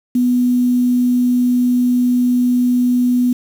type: tone with quantisation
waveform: sine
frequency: 246.9 Hz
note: B3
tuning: in tune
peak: -11 dBFS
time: 0.15-3.33 s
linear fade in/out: 5 ms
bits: 6
effects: none

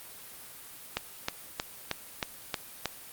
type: click train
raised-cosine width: 0.2 ms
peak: -11 dBFS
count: 7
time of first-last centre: 0.97-2.857 s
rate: 3.18 Hz
effects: white hiss -47 dBFS RMS until 3.12 s + Opus 32 kbps

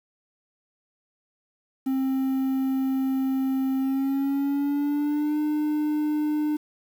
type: tone with pitch glide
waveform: triangle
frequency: 265.4 to 301.4 Hz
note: C4 to D4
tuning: +25 to +45 cents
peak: -20 dBFS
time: 1.86-6.57 s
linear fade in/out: 10 ms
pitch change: +220 cents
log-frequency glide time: 3.79-5.38 s
effects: 8-bit

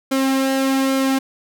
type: tone with flanger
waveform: sawtooth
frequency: 267.7 Hz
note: C4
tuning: 40 cents sharp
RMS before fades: -18 dBFS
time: 0.11-1.19 s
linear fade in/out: 10 ms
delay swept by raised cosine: 1.1 to 2.9 ms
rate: 1.2 Hz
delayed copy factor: -0.5
effects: none

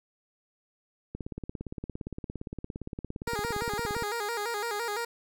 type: click train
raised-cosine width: 3 ms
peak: -23 dBFS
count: 51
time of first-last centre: 1.15-4.024 s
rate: 17.4 Hz
type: tone with vibrato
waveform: 15% pulse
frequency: 440 Hz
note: A4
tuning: in tune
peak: -24 dBFS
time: 3.27-5.05 s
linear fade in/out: 5 ms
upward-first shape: square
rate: 5.9 Hz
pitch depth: 110 cents each way
effects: none

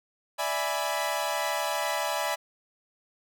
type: chord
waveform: sawtooth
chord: E dominant seventh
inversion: third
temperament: equal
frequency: 587.3 / 659.3 / 830.6 / 987.8 Hz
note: D5 / E5 / G#5 / B5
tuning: 0 / 0 / 0 / 0 cents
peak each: -29 dBFS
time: 0.38-2.36 s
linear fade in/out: 20 ms
effects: none

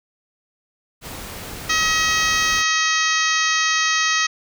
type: noise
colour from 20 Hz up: pink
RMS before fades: -33 dBFS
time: 1.01-2.64 s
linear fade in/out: 50 ms
type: harmonic tone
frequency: 637 Hz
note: D#5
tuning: 41 cents sharp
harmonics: 2 / 3 / 4 / 5 / 6 / 7 / 8 / 9 / 10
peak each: -23 / -21 / -25 / -27 / -28 / -29 / -29 / -29 / -26 dBFS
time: 1.69-4.27 s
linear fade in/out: 10 ms
effects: none

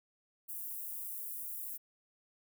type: high-pass noise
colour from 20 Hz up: white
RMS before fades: -42 dBFS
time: 0.48-1.78 s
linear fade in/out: 20 ms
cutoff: 11000 Hz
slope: 24 dB/octave
effects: none

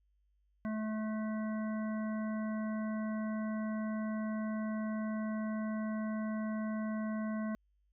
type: harmonic tone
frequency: 216.7 Hz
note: A3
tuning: 26 cents flat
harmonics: 1 / 3 / 5 / 7 / 9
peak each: -34 / -44 / -48 / -51 / -53 dBFS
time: 0.65-7.55 s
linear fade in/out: 0 ms
effects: added 50 Hz sine -70 dBFS peak until 7.92 s

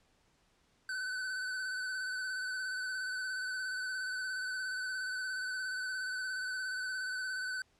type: tone with vibrato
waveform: square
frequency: 1513 Hz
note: F#6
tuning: 38 cents sharp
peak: -36 dBFS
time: 0.89-7.62 s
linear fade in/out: 2 ms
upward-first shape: square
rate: 17 Hz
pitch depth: 24 cents each way
effects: pink hiss -71 dBFS RMS until 7.79 s + low-pass 8000 Hz 12 dB/octave

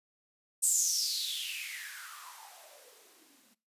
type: noise with band-pass filter sweep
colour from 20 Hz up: violet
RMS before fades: -36 dBFS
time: 0.62-3.55 s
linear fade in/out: 20 ms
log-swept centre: 8400 to 210 Hz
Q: 7.3
effects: noise-tail reverb RT60 0.4 s tail -22 dB re dry + resampled to 32000 Hz

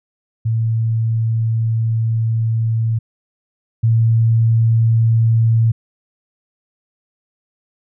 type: tone pair in turn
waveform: sine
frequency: 113 / 113.72 Hz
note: A2 / A#2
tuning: +47 / -42 cents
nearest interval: unison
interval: 11 cents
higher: second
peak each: -14 / -10 dBFS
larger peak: second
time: 0.45-2.99 / 3.83-5.72 s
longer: first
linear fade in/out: 10 ms
effects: none

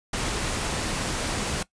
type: noise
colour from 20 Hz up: pink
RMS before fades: -28 dBFS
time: 0.13-1.63 s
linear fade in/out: 5 ms
effects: noise-tail reverb RT60 0.1 s tail -19 dB re dry + resampled to 22050 Hz

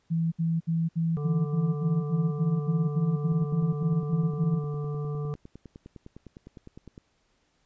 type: tone bursts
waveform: sine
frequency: 164.81 Hz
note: E3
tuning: in tune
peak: -23 dBFS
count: 16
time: 0.1-4.595 s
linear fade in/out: 20 ms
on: 220 ms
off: 65 ms
type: harmonic tone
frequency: 146.9 Hz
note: D3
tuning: 1 cent sharp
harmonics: 1 / 3 / 5 / 7 / 8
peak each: -29 / -37 / -50 / -55 / -46 dBFS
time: 1.17-5.34 s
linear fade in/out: 0 ms
type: click train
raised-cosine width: 3 ms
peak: -31 dBFS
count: 37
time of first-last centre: 3.32-6.979 s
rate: 9.84 Hz
effects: pink hiss -70 dBFS RMS until 7.65 s + resampled to 16000 Hz

